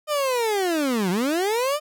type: linear two-way sweep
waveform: 30% pulse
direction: down then up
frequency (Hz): 615 to 171 to 615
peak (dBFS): -18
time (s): 0.07-1.8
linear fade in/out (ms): 50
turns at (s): 1.1
effects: none